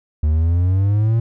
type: exponential sweep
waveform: triangle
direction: up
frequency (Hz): 74.4 to 116.54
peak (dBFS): -11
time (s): 0.23-1.2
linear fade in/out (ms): 5
effects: none